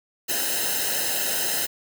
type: noise with comb filter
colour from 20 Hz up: white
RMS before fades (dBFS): -25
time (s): 0.28-1.67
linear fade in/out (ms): 20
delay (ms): 0.87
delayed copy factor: -0.9
effects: none